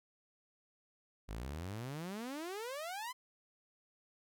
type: exponential sweep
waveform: sawtooth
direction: up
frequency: 49 to 1046.5 Hz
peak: -37 dBFS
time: 1.28-3.13 s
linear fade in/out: 20 ms
effects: none